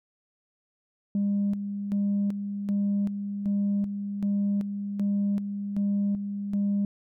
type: tone with tremolo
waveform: sine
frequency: 201.7 Hz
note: G3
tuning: 50 cents sharp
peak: -21 dBFS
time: 1.15-6.85 s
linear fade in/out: 2 ms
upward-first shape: square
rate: 1.3 Hz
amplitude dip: 60%
effects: tanh soft clip ceiling -20 dBFS